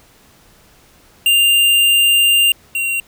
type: tone pair in turn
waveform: square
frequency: 2794 / 2754 Hz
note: F7 / F7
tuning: 0 / -25 cents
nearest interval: unison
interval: 25 cents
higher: first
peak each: -10 / -17 dBFS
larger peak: first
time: 1.26-2.52 / 2.75-3 s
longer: first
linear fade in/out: 2 ms
effects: pink hiss -49 dBFS RMS until 3.07 s